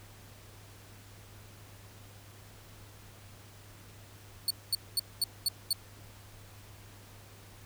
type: tone bursts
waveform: sawtooth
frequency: 4435 Hz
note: C#8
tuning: in tune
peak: -23 dBFS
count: 6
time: 4.48-5.73 s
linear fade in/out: 2 ms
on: 25 ms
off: 220 ms
effects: added 101 Hz sine -53 dBFS peak until 7.65 s + pink hiss -55 dBFS RMS until 7.65 s